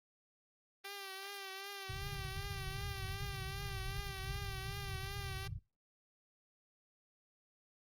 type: tone with vibrato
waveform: 5% pulse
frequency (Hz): 392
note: G4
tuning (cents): 0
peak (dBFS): -33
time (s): 0.84-5.48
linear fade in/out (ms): 10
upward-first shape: triangle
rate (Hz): 2.6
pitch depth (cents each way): 54
type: low-pass noise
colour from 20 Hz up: white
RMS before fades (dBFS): -44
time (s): 1.89-5.59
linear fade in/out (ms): 5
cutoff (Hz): 150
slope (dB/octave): 96
effects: noise-tail reverb RT60 0.3 s tail -25 dB re dry + Opus 24 kbps